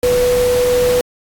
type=tone in noise; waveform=sine; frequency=493.9 Hz; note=B4; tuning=in tune; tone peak=-11 dBFS; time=0.03-1.01 s; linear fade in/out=2 ms; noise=pink; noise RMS=-23 dBFS; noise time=0.03-1.01 s; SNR=+9 dB; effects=AAC 64 kbps